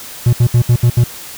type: tone bursts at uneven times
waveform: triangle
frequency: 120.2 Hz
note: B2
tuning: 46 cents flat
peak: -4 dBFS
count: 6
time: 0.26-0.33 / 0.4-0.47 / 0.54-0.62 / 0.69-0.76 / 0.83-0.9 / 0.97-1.04 s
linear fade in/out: 5 ms
effects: white hiss -31 dBFS RMS until 1.37 s